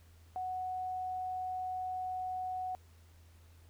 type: tone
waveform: sine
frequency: 740 Hz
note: F#5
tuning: in tune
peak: -35 dBFS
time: 0.36-2.75 s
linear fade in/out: 0 ms
effects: added 83 Hz sine -57 dBFS peak until 3.69 s + pink hiss -67 dBFS RMS until 3.69 s